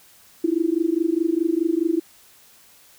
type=tone with amplitude modulation; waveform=sine; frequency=331 Hz; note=E4; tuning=7 cents sharp; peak=-14 dBFS; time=0.44-2 s; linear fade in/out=5 ms; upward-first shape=sine; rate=24.8 Hz; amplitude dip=95%; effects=white hiss -52 dBFS RMS until 2.98 s